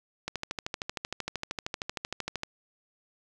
click train, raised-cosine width 0.2 ms, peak -15 dBFS, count 29, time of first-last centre 0.28-2.434 s, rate 13 Hz, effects none

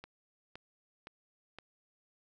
click train, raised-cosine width 0.3 ms, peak -30 dBFS, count 4, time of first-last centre 0.04-1.586 s, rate 1.94 Hz, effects none

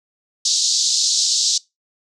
pink band-pass noise, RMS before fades -18 dBFS, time 0.45-1.58 s, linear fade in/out 5 ms, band 3900 to 7300 Hz, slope 48 dB/octave, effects noise-tail reverb RT60 0.2 s tail -22 dB re dry

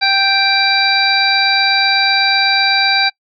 harmonic tone, 784 Hz, G5, in tune, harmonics 1 / 2 / 3 / 5 / 6, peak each -17 / -17 / -17 / -17 / -17 dBFS, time 0.01-3.1 s, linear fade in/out 20 ms, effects noise-tail reverb RT60 0.1 s tail -25 dB re dry

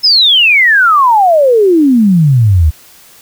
sine exponential sweep, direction down, 5274 to 72.5 Hz, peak -4 dBFS, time 0.03-2.71 s, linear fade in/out 20 ms, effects white hiss -40 dBFS RMS until 3.21 s

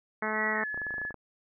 harmonic tone, 216 Hz, A3, 32 cents flat, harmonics 1 / 2 / 3 / 4 / 5 / 6 / 7 / 8 / 9 / 10, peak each -37 / -37 / -38 / -37 / -39 / -38 / -37 / -38 / -37 / -41 dBFS, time 0.22-0.64 s, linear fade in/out 5 ms
sine tone with pitch glide, 1941 to 1709.4 Hz, B6 to G#6, -31 to +49 cents, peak -32 dBFS, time 0.3-1.13 s, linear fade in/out 50 ms, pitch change -220 cents, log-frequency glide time 0.53-0.66 s
clicks, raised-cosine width 1 ms, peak -29 dBFS, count 11, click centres 0.744 / 0.776 / 0.817 / 0.867 / 0.907 / 0.941 / 0.982 / 1.016 / 1.051 / 1.107 / 1.143 s
effects none

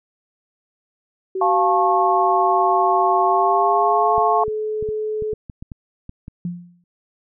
sine tone with pitch glide, 378.7 to 430 Hz, F#4 to A4, +40 to -40 cents, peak -21 dBFS, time 1.35-5.34 s, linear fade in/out 5 ms, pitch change +220 cents, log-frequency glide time 3.25-4.15 s
sine chord, F augmented, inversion none, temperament just, 698.5 / 873.1 / 1091.3 Hz, F5 / A5 / C#6, 0 / -14 / -27 cents, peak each -18 / -20 / -19 dBFS, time 1.41-4.44 s, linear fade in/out 5 ms
clicks, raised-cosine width 5 ms, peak -21 dBFS, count 11, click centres 4.181 / 4.481 / 4.826 / 4.889 / 5.223 / 5.332 / 5.498 / 5.625 / 5.718 / 6.094 / 6.281 s
sine tone with exponential decay, 175 Hz, F3, 4 cents sharp, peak -20 dBFS, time 6.45-6.84 s, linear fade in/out 2 ms, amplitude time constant 84 ms
effects none

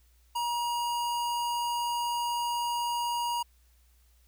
square tone, 952 Hz, A#5, 36 cents sharp, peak -29 dBFS, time 0.35-3.43 s, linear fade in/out 10 ms, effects added 60 Hz sine -60 dBFS peak until 4.27 s + white hiss -69 dBFS RMS until 4.27 s

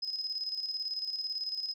sine tone with tremolo, 5070 Hz, D#8, 32 cents sharp, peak -31 dBFS, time 0.02-1.74 s, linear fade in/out 10 ms, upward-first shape square, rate 18 Hz, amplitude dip 55%, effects none

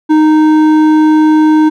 triangle tone with hard clipping, 309.6 Hz, D#4, 9 cents flat, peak -6 dBFS, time 0.09-1.7 s, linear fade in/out 20 ms, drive 12 dB, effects none

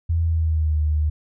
sine tone with pitch glide, 83 to 76.11 Hz, E2 to D#2, +12 to -38 cents, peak -17 dBFS, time 0.09-1.1 s, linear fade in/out 10 ms, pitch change -150 cents, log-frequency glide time 0.23-0.79 s, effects none

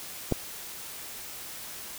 clicks, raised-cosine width 2 ms, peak -26 / -10 dBFS, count 2, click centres 0.315 / 0.323 s, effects white hiss -41 dBFS RMS until 1.98 s

